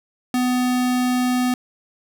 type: tone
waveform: square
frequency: 250 Hz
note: B3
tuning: 21 cents sharp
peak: -18 dBFS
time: 0.34-1.54 s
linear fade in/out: 2 ms
effects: none